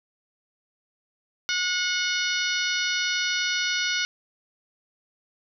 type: harmonic tone with a mistuned harmonic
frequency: 727 Hz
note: F#5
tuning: 31 cents flat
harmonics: 2 / 3 / 4 / 5 / 6 / 7 / 8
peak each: -28 / -30 / -31 / -32 / -33 / -33 / -34 dBFS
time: 1.49-4.05 s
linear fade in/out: 0 ms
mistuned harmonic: 4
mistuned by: +19 cents
effects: none